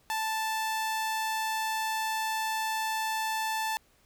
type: tone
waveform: sawtooth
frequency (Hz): 880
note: A5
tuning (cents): 0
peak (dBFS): -25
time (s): 0.1-3.77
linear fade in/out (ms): 0
effects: pink hiss -65 dBFS RMS until 4.05 s